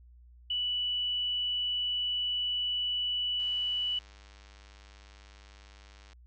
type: tone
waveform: sine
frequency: 2960 Hz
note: F#7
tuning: in tune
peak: -28 dBFS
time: 0.5-3.99 s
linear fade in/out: 5 ms
type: click train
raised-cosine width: 0.2 ms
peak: -37 dBFS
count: 274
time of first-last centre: 3.4-6.13 s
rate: 100 Hz
effects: added 60 Hz sine -52 dBFS peak until 6.26 s + MP3 64 kbps